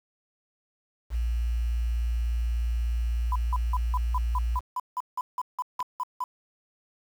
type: tone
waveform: sine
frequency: 58.27 Hz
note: A#1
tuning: in tune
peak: -24 dBFS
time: 1.1-4.61 s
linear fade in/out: 50 ms
type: tone bursts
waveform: sine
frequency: 1000 Hz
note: B5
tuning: 21 cents sharp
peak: -26 dBFS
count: 15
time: 3.32-6.24 s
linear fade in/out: 2 ms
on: 36 ms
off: 170 ms
type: click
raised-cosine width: 0.2 ms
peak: -20 dBFS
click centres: 5.804 s
effects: 8-bit